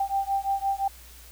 sine beating tone pair, 784 / 789.8 Hz, G5 / G5, 0 / +13 cents, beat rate 5.8 Hz, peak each -27 / -27 dBFS, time 0-0.88 s, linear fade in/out 5 ms, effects added 60 Hz sine -48 dBFS peak until 1.31 s + white hiss -50 dBFS RMS until 1.31 s

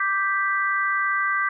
sine chord, G major, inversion second, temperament equal, 1174.7 / 1568 / 1975.5 Hz, D6 / G6 / B6, 0 / 0 / 0 cents, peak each -24 / -24 / -26 dBFS, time 0-1.49 s, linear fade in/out 5 ms, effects none

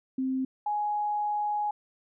sine tone pair in turn, 261.9 / 834.6 Hz, C4 / G#5, +2 / +8 cents, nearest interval octave + minor sixth, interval 2006 cents, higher second, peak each -26 dBFS, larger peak neither, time 0.18-0.45 / 0.66-1.71 s, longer second, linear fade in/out 5 ms, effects none

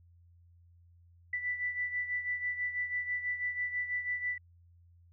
sine beating tone pair, 1975.5 / 1981.6 Hz, B6 / B6, 0 / +5 cents, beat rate 6.1 Hz, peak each -33 / -39 dBFS, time 1.33-4.38 s, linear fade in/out 5 ms, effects added 86 Hz sine -58 dBFS peak until 5.12 s

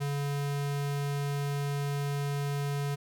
square tone, 142.3 Hz, C#3, 46 cents sharp, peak -30 dBFS, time 0-2.96 s, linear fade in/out 20 ms, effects none

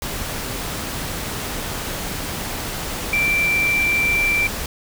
sine tone in noise, 2349 Hz, D7, in tune, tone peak -16 dBFS, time 3.13-4.47 s, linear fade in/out 2 ms, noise pink, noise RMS -27 dBFS, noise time 0.02-4.66 s, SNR +8 dB, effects none

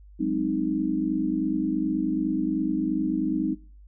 sine chord, Ab dominant seventh, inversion third, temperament equal, 185 / 207.7 / 261.6 / 311.1 Hz, Gb3 / Ab3 / C4 / Eb4, 0 / 0 / 0 / 0 cents, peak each -31 / -31 / -28 / -26 dBFS, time 0.19-3.55 s, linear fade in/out 20 ms, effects noise-tail reverb RT60 0.4 s tail -22 dB re dry + added 50 Hz sine -46 dBFS peak until 3.87 s

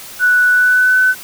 sine tone with pitch glide, 1480 to 1510.2 Hz, F#6 to F#6, 0 to +35 cents, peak -8 dBFS, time 0.19-1.15 s, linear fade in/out 50 ms, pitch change +35 cents, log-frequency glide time 0.49-1 s, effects white hiss -33 dBFS RMS until 1.23 s

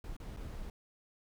brown noise with dropouts, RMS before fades -43 dBFS, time 0.04-0.7 s, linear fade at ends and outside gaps 2 ms, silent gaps 0.166-0.2 / 0.365-0.37 s, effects none

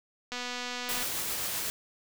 click train, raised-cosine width 0.2 ms, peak -19 dBFS, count 175, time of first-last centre 0.32-1.027 s, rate 246 Hz
white noise with tremolo, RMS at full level -32 dBFS, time 0.89-1.7 s, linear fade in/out 0 ms, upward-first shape triangle, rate 7.7 Hz, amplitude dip 25%
effects none

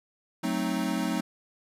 square chord, F# diminished seventh, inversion none, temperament equal, 185 / 220 / 261.6 / 311.1 Hz, F#3 / A3 / C4 / Eb4, 0 / 0 / 0 / 0 cents, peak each -33 dBFS, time 0.43-1.21 s, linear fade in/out 10 ms, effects resampled to 32000 Hz + 10-bit

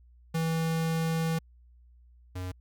square tone pair in turn, 162.9 / 91.42 Hz, E3 / F#2, -20 / -20 cents, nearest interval minor seventh, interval 1000 cents, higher first, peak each -27 / -34 dBFS, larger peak first, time 0.34-1.39 / 2.35-2.52 s, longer first, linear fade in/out 10 ms, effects added 60 Hz sine -54 dBFS peak until 2.6 s

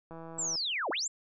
click train, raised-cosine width 1 ms, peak -32 dBFS, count 74, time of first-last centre 0.11-0.555 s, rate 164 Hz
sine linear two-way sweep, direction down then up, 7790 to 271.4 to 7790 Hz, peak -30 dBFS, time 0.38-1.08 s, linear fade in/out 10 ms, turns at 0.9 s
effects none

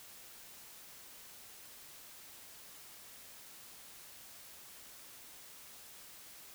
silence, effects white hiss -54 dBFS RMS until 6.54 s

